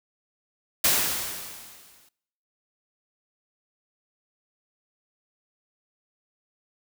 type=noise with exponential decay; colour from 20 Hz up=white; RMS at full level=-19 dBFS; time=0.84-2.09 s; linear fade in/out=5 ms; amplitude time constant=270 ms; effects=noise-tail reverb RT60 0.8 s tail -24 dB re dry